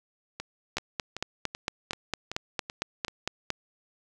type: two click trains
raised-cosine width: 0.2 ms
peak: -18 / -11 dBFS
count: 8 / 13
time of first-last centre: 0.4-3.082 / 0.77-3.503 s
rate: 2.61 / 4.39 Hz
effects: none